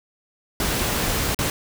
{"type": "noise with dropouts", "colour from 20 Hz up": "pink", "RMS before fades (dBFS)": -23, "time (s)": [0.6, 1.5], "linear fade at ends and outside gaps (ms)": 1, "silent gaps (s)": [1.346, 1.389], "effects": []}